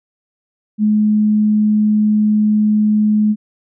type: tone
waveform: sine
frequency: 212.2 Hz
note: G#3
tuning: 38 cents sharp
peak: -10 dBFS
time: 0.78-3.36 s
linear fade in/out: 50 ms
effects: none